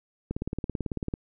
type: click train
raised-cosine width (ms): 3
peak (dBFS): -17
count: 16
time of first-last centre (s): 0.31-1.139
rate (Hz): 18.1
effects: none